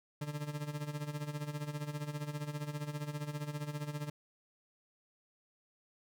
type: tone with tremolo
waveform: 40% pulse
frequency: 147.9 Hz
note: D3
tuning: 13 cents sharp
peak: -34 dBFS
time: 0.21-4.1 s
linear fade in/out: 5 ms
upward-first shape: sine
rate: 15 Hz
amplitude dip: 75%
effects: none